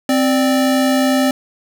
square tone pair together, 261.6 / 589.7 Hz, C4 / D5, 0 / +7 cents, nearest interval octave + major second, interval 1407 cents, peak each -14 / -19 dBFS, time 0.09-1.31 s, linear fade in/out 2 ms, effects none

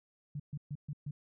sine tone bursts, 145.7 Hz, D3, 13 cents flat, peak -36 dBFS, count 5, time 0.35-1.11 s, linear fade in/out 5 ms, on 48 ms, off 130 ms, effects none

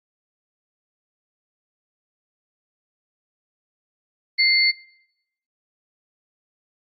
sine tone pair together, 2093 / 4439 Hz, C7 / C#8, 0 / +2 cents, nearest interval octave + minor second, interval 1302 cents, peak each -17 dBFS, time 4.38-4.72 s, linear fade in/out 20 ms, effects noise-tail reverb RT60 0.8 s tail -23 dB re dry + Opus 32 kbps

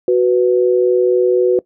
sine tone pair together, 370 / 493.9 Hz, F#4 / B4, 0 / 0 cents, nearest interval perfect fourth, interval 500 cents, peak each -11 / -14 dBFS, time 0.08-1.59 s, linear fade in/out 2 ms, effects noise-tail reverb RT60 0.1 s tail -20 dB re dry

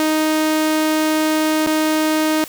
sawtooth tone with dropouts, 311.4 Hz, D#4, 2 cents sharp, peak -11 dBFS, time 0-2.44 s, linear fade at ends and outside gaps 1 ms, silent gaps 1.664-1.671 s, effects white hiss -36 dBFS RMS until 2.48 s

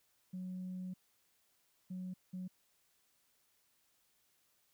sine tone bursts at uneven times, 183.9 Hz, F#3, 10 cents flat, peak -39 dBFS, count 3, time 0.33-0.94 / 1.9-2.14 / 2.33-2.48 s, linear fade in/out 10 ms, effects tanh soft clip ceiling -37 dBFS + white hiss -75 dBFS RMS until 4.73 s

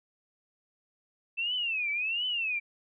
sine tone with vibrato, 2637 Hz, E7, in tune, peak -28 dBFS, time 1.37-2.6 s, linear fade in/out 20 ms, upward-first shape triangle, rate 1.4 Hz, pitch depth 250 cents each way, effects none

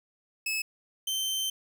sawtooth tone pair in turn, 2594 / 3104 Hz, E7 / G7, -28 / -18 cents, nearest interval minor third, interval 310 cents, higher second, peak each -25 dBFS, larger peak neither, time 0.46-0.62 / 1.07-1.5 s, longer second, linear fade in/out 5 ms, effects none

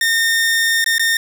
sawtooth tone with dropouts, 1826 Hz, A#6, 36 cents flat, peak -10 dBFS, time 0.01-1.17 s, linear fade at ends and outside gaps 2 ms, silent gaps 0.843-0.861 / 0.982-0.995 s, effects none

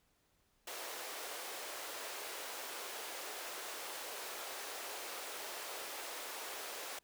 pink high-pass noise, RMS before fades -45 dBFS, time 0.67-6.99 s, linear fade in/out 5 ms, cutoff 420 Hz, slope 24 dB/octave, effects pink hiss -75 dBFS RMS until 7.03 s

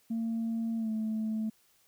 sine tone with pitch glide, 227.4 to 218.8 Hz, A#3 to A3, -43 to -9 cents, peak -28 dBFS, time 0.1-1.5 s, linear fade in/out 10 ms, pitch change -66 cents, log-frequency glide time 0.77-0.9 s, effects tanh soft clip ceiling -27 dBFS + white hiss -67 dBFS RMS until 1.87 s

